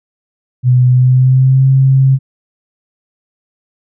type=tone with pitch glide; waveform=sine; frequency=125.5 to 133.73 Hz; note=B2 to C3; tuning=+28 to +38 cents; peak=-5 dBFS; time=0.63-2.19 s; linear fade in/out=50 ms; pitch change=+110 cents; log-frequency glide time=0.88-1.68 s; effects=none